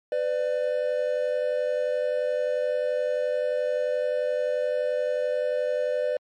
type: tone pair together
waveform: triangle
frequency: 502.5 / 594 Hz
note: B4 / D5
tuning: +30 / +20 cents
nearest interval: minor third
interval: 290 cents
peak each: -24 dBFS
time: 0.12-6.17 s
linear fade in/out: 2 ms
effects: MP3 48 kbps